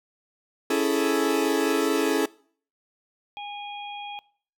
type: chord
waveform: 40% pulse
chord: A major seventh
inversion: first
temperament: equal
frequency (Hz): 277.2 / 329.6 / 415.3 / 440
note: C#4 / E4 / G#4 / A4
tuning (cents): 0 / 0 / 0 / 0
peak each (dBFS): -26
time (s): 0.7-2.26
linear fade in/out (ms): 5
type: harmonic tone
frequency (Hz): 820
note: G#5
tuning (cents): -22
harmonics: 1 / 3 / 4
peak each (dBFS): -35 / -40 / -41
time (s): 3.37-4.19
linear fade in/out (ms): 0
effects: noise-tail reverb RT60 0.5 s tail -22 dB re dry